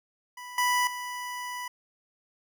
25% pulse tone with level steps, 987 Hz, B5, 1 cent flat, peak -36 / -19 / -30 dBFS, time 0.37-1.68 s, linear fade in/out 5 ms, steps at 0.58 / 0.87 s, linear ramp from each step 2 ms, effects none

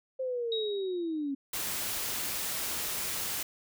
sine linear sweep, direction down, 528 to 268.8 Hz, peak -30 dBFS, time 0.19-1.35 s, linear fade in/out 10 ms
sine tone with exponential decay, 3800 Hz, A#7, 33 cents sharp, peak -30 dBFS, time 0.52-1.31 s, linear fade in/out 2 ms, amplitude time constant 170 ms
white noise, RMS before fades -34 dBFS, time 1.53-3.43 s, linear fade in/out 5 ms
effects none

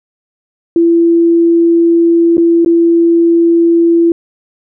sine tone with dropouts, 336.7 Hz, E4, 37 cents sharp, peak -5 dBFS, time 0.76-4.12 s, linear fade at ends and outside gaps 2 ms, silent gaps 2.37-2.379 / 2.648-2.66 s, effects none

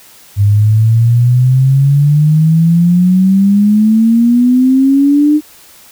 sine exponential sweep, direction up, 99.9 to 304.6 Hz, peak -5 dBFS, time 0.36-5.41 s, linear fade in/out 50 ms, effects white hiss -40 dBFS RMS until 5.91 s

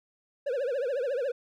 triangle tone with vibrato, 522 Hz, C5, 4 cents flat, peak -25 dBFS, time 0.46-1.32 s, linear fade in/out 10 ms, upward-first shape triangle, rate 14 Hz, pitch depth 220 cents each way, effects none

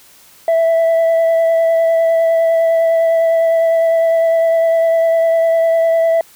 sine tone with vibrato, 659.3 Hz, E5, in tune, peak -7 dBFS, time 0.48-6.21 s, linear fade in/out 2 ms, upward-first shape triangle, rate 9.9 Hz, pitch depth 15 cents each way, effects tanh soft clip ceiling -9 dBFS + white hiss -45 dBFS RMS until 6.35 s

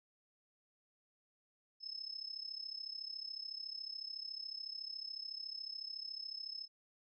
sine tone with amplitude modulation, 5210 Hz, E8, 21 cents flat, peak -39 dBFS, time 1.8-6.68 s, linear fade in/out 50 ms, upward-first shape sine, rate 33.9 Hz, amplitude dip 85%, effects none

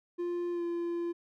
triangle tone with pitch glide, 349.2 to 343 Hz, F4 to F4, 0 to -31 cents, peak -29 dBFS, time 0.18-1.13 s, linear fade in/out 20 ms, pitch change -31 cents, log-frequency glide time 0.52-0.63 s, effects none

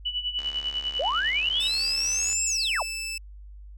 sine tone with tremolo, 2960 Hz, F#7, in tune, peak -24 dBFS, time 0.05-1.68 s, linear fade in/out 10 ms, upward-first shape sine, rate 10 Hz, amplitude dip 75%
click train, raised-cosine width 0.2 ms, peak -24 dBFS, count 139, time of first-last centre 0.39-2.328 s, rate 71.2 Hz
sine linear two-way sweep, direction up then down, 466.2 to 7660 to 466.2 Hz, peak -24 dBFS, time 0.99-2.83 s, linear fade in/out 10 ms, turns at 2.45 s
20% pulse tone, 2637 Hz, E7, in tune, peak -26 dBFS, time 1.6-3.18 s, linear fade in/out 5 ms
effects added 50 Hz sine -41 dBFS peak until 3.77 s

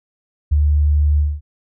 sine tone with ADSR envelope, 74 Hz, D2, 14 cents sharp, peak -9 dBFS, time 0.51-1.41 s, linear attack 16 ms, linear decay 16 ms, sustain -2 dB, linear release 220 ms, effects none

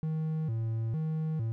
triangle tone with vibrato, 133.4 Hz, C3, 34 cents sharp, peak -27 dBFS, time 0.03-1.52 s, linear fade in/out 0 ms, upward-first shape square, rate 1.1 Hz, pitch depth 290 cents each way, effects none

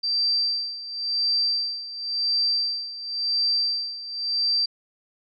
sine tone with tremolo, 4689 Hz, D8, 4 cents flat, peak -19 dBFS, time 0.03-4.66 s, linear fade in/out 10 ms, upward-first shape sine, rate 0.94 Hz, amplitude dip 80%, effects none

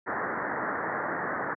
white low-pass noise, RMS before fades -31 dBFS, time 0.06-1.55 s, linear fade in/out 20 ms, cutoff 1900 Hz, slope 96 dB/octave, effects high-pass 200 Hz 12 dB/octave

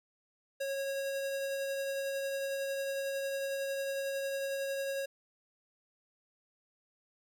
square tone with tremolo, 548 Hz, C#5, 20 cents flat, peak -33 dBFS, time 0.6-5.06 s, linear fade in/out 10 ms, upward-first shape triangle, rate 11 Hz, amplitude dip 25%, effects none

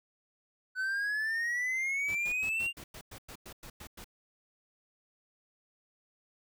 triangle exponential sweep, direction up, 1500 to 2810 Hz, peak -28 dBFS, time 0.75-2.73 s, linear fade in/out 50 ms
pink noise bursts, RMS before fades -47 dBFS, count 12, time 2.08-4.044 s, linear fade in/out 5 ms, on 72 ms, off 100 ms
effects none

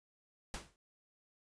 pink noise with exponential decay, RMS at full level -39 dBFS, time 0.54-0.76 s, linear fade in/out 1 ms, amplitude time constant 46 ms, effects resampled to 22050 Hz

